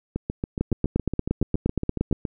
two click trains, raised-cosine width 3 ms, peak -13 / -9 dBFS, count 16 / 14, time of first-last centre 0.16-2.252 / 0.61-2.127 s, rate 7.17 / 8.57 Hz, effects none

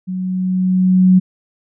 sine tone with level ramp, 185 Hz, F#3, in tune, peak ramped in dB -20 to -5 dBFS, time 0.07-1.2 s, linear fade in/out 20 ms, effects none

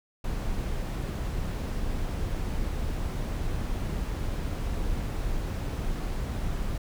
brown noise, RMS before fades -30 dBFS, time 0.24-6.78 s, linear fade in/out 5 ms, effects none

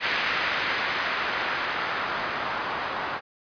blue noise with low-pass filter sweep, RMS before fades -28 dBFS, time 0-3.21 s, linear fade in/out 50 ms, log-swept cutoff 2000 to 1100 Hz, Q 1.2, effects resampled to 11025 Hz

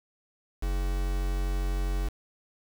triangle tone with quantisation, 46.25 Hz, F#1, in tune, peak -24 dBFS, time 0.62-2.09 s, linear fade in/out 10 ms, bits 6, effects none

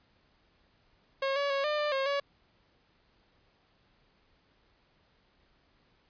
sawtooth tone with pitch steps, 543 / 566 / 552 / 600 / 595 / 539 / 564 Hz, C#5 / C#5 / C#5 / D5 / D5 / C#5 / C#5, -36 / +36 / -7 / +37 / +22 / -49 / +30 cents, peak -24 dBFS, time 1.22-2.2 s, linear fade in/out 5 ms, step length 140 ms, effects pink hiss -68 dBFS RMS until 6.09 s + resampled to 11025 Hz

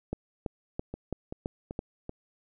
two click trains, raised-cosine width 2 ms, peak -18 / -23 dBFS, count 6 / 4, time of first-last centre 0.13-1.791 / 0.94-2.094 s, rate 3.01 / 2.6 Hz, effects none

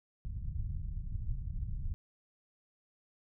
pink low-pass noise, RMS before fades -37 dBFS, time 0.25-1.94 s, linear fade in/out 0 ms, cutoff 120 Hz, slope 24 dB/octave, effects none

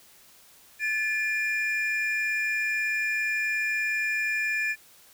triangle tone pair together, 1740.9 / 2404 Hz, A6 / D7, -19 / +40 cents, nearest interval tritone, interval 559 cents, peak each -26 dBFS, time 0.79-4.76 s, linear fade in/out 50 ms, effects white hiss -55 dBFS RMS until 5.13 s

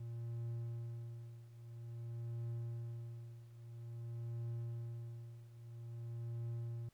triangle tone with tremolo, 117.1 Hz, A#2, 8 cents sharp, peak -37 dBFS, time 0-6.89 s, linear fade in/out 5 ms, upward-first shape triangle, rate 0.5 Hz, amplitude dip 85%, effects pink hiss -75 dBFS RMS until 6.93 s

